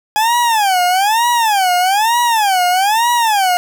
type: tone with vibrato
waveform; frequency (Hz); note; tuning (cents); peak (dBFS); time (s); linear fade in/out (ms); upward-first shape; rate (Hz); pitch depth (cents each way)
40% pulse; 830; G#5; -1; -10; 0.16-3.57; 0; sine; 1.1; 260
effects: none

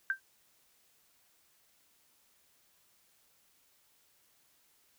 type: tone with exponential decay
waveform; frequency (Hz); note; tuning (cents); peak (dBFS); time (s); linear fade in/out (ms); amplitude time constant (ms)
sine; 1568; G6; 0; -24; 0.1-0.2; 1; 20
effects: white hiss -69 dBFS RMS until 4.98 s

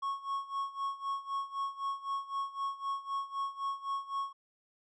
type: tone with tremolo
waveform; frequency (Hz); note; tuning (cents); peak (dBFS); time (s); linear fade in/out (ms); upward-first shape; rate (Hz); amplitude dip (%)
triangle; 1101; C#6; -12; -29; 0.02-4.33; 10; sine; 3.9; 85
effects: resampled to 24000 Hz

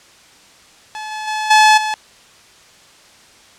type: tone with level steps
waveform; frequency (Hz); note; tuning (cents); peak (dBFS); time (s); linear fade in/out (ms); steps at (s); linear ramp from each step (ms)
sawtooth; 860; A5; -40; -22 / -20 / -15 / -3 / -14; 0.95-1.94; 0; 1.11 / 1.27 / 1.5 / 1.77; 10
effects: white hiss -46 dBFS RMS until 3.58 s + low-pass 7000 Hz 12 dB/octave

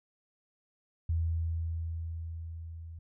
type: tone with level ramp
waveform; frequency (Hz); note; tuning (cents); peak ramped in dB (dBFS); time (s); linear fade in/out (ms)
sine; 82.41; E2; 0; -26 to -42; 1.09-2.99; 5
effects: none

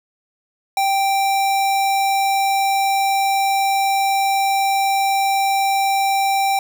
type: tone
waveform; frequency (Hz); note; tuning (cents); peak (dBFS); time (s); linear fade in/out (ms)
square; 784; G5; 0; -16; 0.77-6.59; 2
effects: none

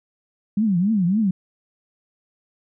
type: tone with vibrato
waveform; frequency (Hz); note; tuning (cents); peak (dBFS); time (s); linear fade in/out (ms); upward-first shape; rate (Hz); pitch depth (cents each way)
sine; 196; G3; 0; -16; 0.57-1.31; 5; triangle; 3.6; 280
effects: none

